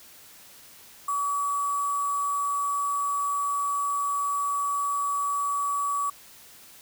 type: tone with sample-and-hold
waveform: sine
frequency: 1141 Hz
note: C#6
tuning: 50 cents sharp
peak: -24 dBFS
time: 1.08-6.1 s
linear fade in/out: 5 ms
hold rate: 8820 Hz
effects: white hiss -50 dBFS RMS until 6.81 s